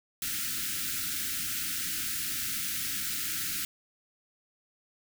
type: band-stop noise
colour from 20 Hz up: white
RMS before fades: -33 dBFS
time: 0.22-3.65 s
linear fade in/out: 2 ms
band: 340 to 1300 Hz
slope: 96 dB/octave
effects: none